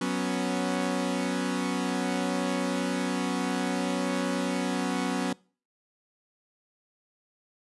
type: chord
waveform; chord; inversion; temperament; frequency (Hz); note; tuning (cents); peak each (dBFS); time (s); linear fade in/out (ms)
sawtooth; F# suspended fourth; none; equal; 185 / 246.9 / 277.2; F#3 / B3 / C#4; 0 / 0 / 0; -27; 0.01-5.33; 5
effects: noise-tail reverb RT60 0.4 s tail -24 dB re dry + resampled to 24000 Hz